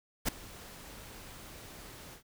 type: noise with ADSR envelope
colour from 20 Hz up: pink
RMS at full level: -27 dBFS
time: 0.25-2.23 s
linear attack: 34 ms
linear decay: 4 ms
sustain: -22 dB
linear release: 97 ms
effects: none